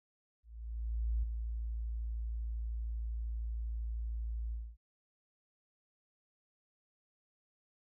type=tone with ADSR envelope; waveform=sine; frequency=56.4 Hz; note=A1; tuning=44 cents sharp; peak=-29 dBFS; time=0.43-4.77 s; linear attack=800 ms; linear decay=8 ms; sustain=-6 dB; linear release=250 ms; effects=none